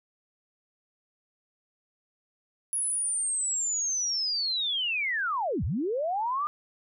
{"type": "linear two-way sweep", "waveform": "sine", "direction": "down then up", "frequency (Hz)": [10548, 58.9, 1228], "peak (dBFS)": -26, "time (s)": [2.73, 6.47], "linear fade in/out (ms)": 0, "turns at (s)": 5.64, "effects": []}